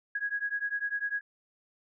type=beating tone pair; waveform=sine; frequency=1651 / 1661 Hz; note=G#6 / G#6; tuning=-11 / 0 cents; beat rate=10 Hz; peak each=-33 / -33 dBFS; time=0.15-1.21 s; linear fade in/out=5 ms; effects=none